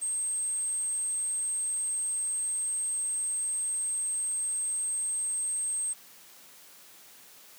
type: tone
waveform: sine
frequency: 8372 Hz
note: C9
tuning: in tune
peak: -28 dBFS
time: 0.01-5.94 s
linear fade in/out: 20 ms
effects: white hiss -53 dBFS RMS until 7.58 s + high-pass 150 Hz 12 dB/octave